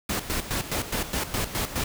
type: noise with tremolo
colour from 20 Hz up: pink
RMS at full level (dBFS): -27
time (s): 0.09-1.84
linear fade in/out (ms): 5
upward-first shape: square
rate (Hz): 4.8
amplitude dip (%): 70
effects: none